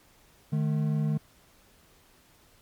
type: tone pair together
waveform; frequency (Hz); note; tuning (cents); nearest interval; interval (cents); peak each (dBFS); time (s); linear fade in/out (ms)
triangle; 151.78 / 216.7; D#3 / A3; -43 / -26; tritone; 617; -23 / -29; 0.52-1.18; 10
effects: pink hiss -60 dBFS RMS until 2.61 s + MP3 96 kbps